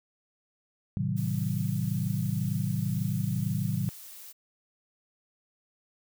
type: chord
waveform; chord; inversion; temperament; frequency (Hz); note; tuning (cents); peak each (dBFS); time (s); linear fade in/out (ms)
sine; A diminished seventh; none; just; 110 / 132 / 158.4 / 190.08; A2 / C3 / Eb3 / Gb3; 0 / +16 / +31 / +47; -32; 0.97-3.89; 0
type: noise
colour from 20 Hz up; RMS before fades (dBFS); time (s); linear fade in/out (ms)
blue; -46; 1.16-4.33; 20
effects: none